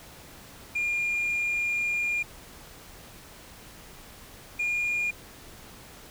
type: tone pair in turn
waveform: sine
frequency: 2411 / 2422 Hz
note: D7 / D#7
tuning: +45 / -47 cents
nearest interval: unison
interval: 8 cents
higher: second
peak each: -23 dBFS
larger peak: neither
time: 0.75-2.23 / 4.59-5.11 s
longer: first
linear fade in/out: 10 ms
effects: tanh soft clip ceiling -23 dBFS + pink hiss -48 dBFS RMS until 6.1 s